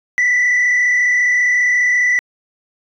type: tone with frequency modulation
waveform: sine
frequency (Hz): 1975.5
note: B6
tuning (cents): 0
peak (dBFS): -9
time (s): 0.18-2.19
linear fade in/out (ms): 0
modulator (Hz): 34.7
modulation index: 1
effects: tanh soft clip ceiling -10 dBFS